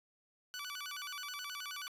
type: tone with vibrato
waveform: 15% pulse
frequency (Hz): 1310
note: E6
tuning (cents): -11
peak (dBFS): -35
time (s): 0.54-1.88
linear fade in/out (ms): 0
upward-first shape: square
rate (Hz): 9.4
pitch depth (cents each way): 220
effects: resampled to 32000 Hz + 11-bit